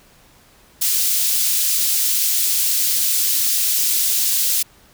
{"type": "high-pass noise", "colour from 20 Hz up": "white", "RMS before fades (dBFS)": -18, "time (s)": [0.81, 4.63], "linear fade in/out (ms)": 10, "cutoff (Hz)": 3900, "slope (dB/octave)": 12, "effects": ["pink hiss -51 dBFS RMS until 4.93 s"]}